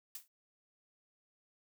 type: noise with exponential decay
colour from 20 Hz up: blue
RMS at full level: -41 dBFS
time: 0.15-0.28 s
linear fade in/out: 1 ms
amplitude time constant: 28 ms
effects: noise-tail reverb RT60 0.1 s tail -25 dB re dry